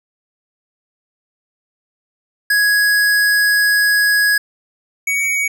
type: tone pair in turn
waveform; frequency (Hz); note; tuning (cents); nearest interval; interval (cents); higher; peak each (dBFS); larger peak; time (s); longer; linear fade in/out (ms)
square; 1666 / 2249; G#6 / C#7; +5 / +24; perfect fourth; 519; second; -12 / -16; first; 2.5-4.38 / 5.07-5.48; first; 5
effects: none